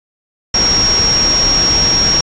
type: tone in noise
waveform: sine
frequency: 5588 Hz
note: F8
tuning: in tune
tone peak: -10 dBFS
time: 0.54-2.21 s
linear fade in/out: 5 ms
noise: pink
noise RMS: -18 dBFS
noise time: 0.54-2.21 s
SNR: +5 dB
effects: resampled to 16000 Hz